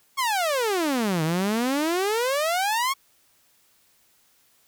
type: exponential two-way sweep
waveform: sawtooth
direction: down then up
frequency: 1117 to 153.5 to 1117 Hz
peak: -18 dBFS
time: 0.17-2.94 s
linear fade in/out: 20 ms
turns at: 1.23 s
effects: white hiss -62 dBFS RMS until 4.67 s